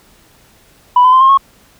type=tone with pitch steps; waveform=sine; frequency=987.8 / 1013.2 / 1039.3 / 1066.1 / 1093.5 Hz; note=B5 / B5 / C6 / C6 / C#6; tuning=0 / +44 / -12 / +32 / -24 cents; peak=-3 dBFS; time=0.96-1.375 s; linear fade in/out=5 ms; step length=83 ms; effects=tanh soft clip ceiling -1 dBFS + pink hiss -48 dBFS RMS until 1.79 s